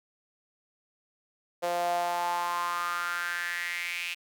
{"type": "tone with high-pass filter sweep", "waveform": "sawtooth", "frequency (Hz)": 174.1, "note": "F3", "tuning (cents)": -5, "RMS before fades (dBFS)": -31, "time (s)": [1.62, 4.15], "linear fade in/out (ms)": 20, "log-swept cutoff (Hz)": [580, 2600], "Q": 5.8, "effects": []}